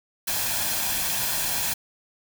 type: noise with comb filter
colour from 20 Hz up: white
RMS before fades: -26 dBFS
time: 0.27-1.74 s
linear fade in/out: 10 ms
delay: 1.2 ms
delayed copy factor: +0.5
effects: none